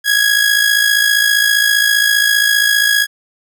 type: tone with amplitude modulation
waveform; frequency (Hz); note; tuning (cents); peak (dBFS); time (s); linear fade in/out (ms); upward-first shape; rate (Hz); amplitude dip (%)
sawtooth; 1661.2; G#6; 0; -4; 0.04-3.07; 50; sine; 55.1; 60
effects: none